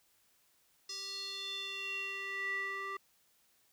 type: tone with band-pass filter sweep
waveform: square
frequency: 392 Hz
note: G4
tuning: in tune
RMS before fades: -40 dBFS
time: 0.89-2.97 s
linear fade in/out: 5 ms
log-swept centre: 5200 to 1500 Hz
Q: 5.9
effects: white hiss -71 dBFS RMS until 3.72 s